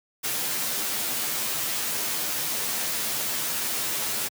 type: noise with comb filter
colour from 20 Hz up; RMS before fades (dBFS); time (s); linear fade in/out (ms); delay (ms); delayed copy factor
white; -28; 0.23-4.29; 20; 11; -0.9
effects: high-pass 100 Hz 12 dB/octave